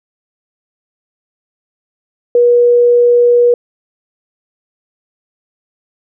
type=tone; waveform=sine; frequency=481.9 Hz; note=B4; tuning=43 cents flat; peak=-5 dBFS; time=2.35-3.54 s; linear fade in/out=2 ms; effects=none